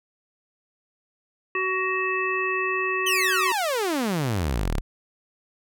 harmonic tone, 374.8 Hz, F#4, 22 cents sharp, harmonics 1 / 3 / 5 / 7, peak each -28 / -28 / -28 / -28 dBFS, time 1.55-3.52 s, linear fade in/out 2 ms
sawtooth exponential sweep, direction down, 3170 to 30.28 Hz, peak -19 dBFS, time 3.06-4.81 s, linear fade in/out 10 ms
effects none

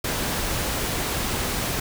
pink noise, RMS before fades -26 dBFS, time 0.04-1.8 s, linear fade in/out 5 ms, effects none

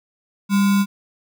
sine tone with sample-and-hold, 198.7 Hz, G3, 24 cents sharp, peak -13 dBFS, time 0.49-0.86 s, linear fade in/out 50 ms, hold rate 1225 Hz, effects none

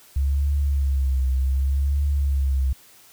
sine tone with vibrato, 68.2 Hz, C#2, 28 cents flat, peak -18 dBFS, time 0.16-2.73 s, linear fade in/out 5 ms, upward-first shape triangle, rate 0.66 Hz, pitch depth 91 cents each way, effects white hiss -51 dBFS RMS until 3.12 s

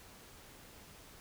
silence, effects pink hiss -56 dBFS RMS until 1.2 s

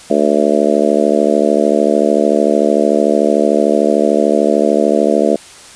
harmonic tone, 73.42 Hz, D2, in tune, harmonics 3 / 4 / 5 / 6 / 7 / 8 / 9, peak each -17 / -17 / -17 / -17 / -17 / -17 / -17 dBFS, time 0.1-5.36 s, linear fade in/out 5 ms, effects white hiss -37 dBFS RMS until 5.75 s + resampled to 22050 Hz

